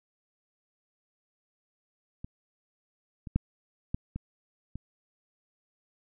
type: clicks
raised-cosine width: 5 ms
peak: -26 / -27 / -12 / -17 / -22 / -25 dBFS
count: 6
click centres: 2.245 / 3.272 / 3.36 / 3.945 / 4.16 / 4.756 s
effects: none